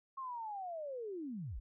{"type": "linear sweep", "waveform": "sine", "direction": "down", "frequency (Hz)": [1089, 33.02], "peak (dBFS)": -40, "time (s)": [0.17, 1.6], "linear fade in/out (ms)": 10, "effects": []}